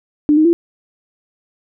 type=tone with pitch steps; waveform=sine; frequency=297.6 / 311.1 / 339.8 Hz; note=D4 / D#4 / F4; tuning=+23 / 0 / -47 cents; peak=-8 dBFS; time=0.29-0.53 s; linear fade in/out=0 ms; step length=80 ms; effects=none